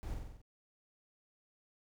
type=noise with echo; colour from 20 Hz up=brown; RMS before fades=-42 dBFS; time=0.03-0.14 s; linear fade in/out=0 ms; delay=46 ms; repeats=6; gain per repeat=-3 dB; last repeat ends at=0.416 s; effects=none